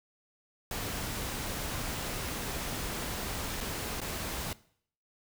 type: noise with dropouts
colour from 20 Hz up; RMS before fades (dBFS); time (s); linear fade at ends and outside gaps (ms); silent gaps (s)
pink; -36; 0.71-4.53; 2; 3.605-3.609 / 4.004-4.015
effects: noise-tail reverb RT60 0.6 s tail -20 dB re dry